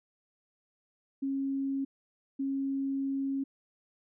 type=tone bursts at uneven times; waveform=sine; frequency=272.6 Hz; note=C#4; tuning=29 cents flat; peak=-29 dBFS; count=2; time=1.22-1.85 / 2.39-3.44 s; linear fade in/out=10 ms; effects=none